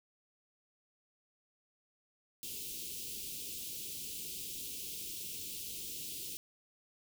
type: band-stop noise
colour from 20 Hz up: white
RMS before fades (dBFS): -43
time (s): 2.43-6.37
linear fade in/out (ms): 0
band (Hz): 460 to 2600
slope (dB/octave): 48
effects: none